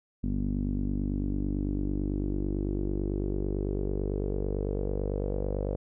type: tone with low-pass filter sweep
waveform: sawtooth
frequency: 49 Hz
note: G1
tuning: in tune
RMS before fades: -30 dBFS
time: 0.23-5.76 s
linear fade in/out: 10 ms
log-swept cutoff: 240 to 520 Hz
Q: 4.7
effects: none